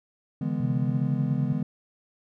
triangle chord, E dominant seventh, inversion third, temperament just, 148.33 / 164.81 / 206 / 247.2 Hz, D3 / E3 / G#3 / B3, +18 / 0 / -14 / +2 cents, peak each -29 dBFS, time 0.41-1.63 s, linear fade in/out 5 ms
sine tone with pitch glide, 130.81 to 138.35 Hz, C3 to C#3, 0 to -3 cents, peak -26 dBFS, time 0.6-1.53 s, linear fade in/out 5 ms, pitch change +97 cents, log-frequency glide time 0.71-1.19 s
effects none

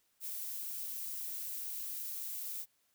violet noise, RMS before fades -41 dBFS, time 0.2-2.66 s, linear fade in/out 50 ms, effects white hiss -75 dBFS RMS until 2.94 s

